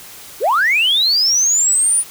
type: linear sweep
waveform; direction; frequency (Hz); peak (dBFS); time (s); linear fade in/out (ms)
sine; up; 333.3 to 9750; -10; 0.4-2.04; 50
effects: tanh soft clip ceiling -8 dBFS + white hiss -37 dBFS RMS until 2.1 s